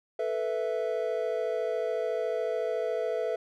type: chord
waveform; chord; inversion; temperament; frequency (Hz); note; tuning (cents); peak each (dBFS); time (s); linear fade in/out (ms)
triangle; A suspended second; none; equal; 440 / 493.9 / 659.3; A4 / B4 / E5; 0 / 0 / 0; -30; 0.19-3.36; 5
effects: none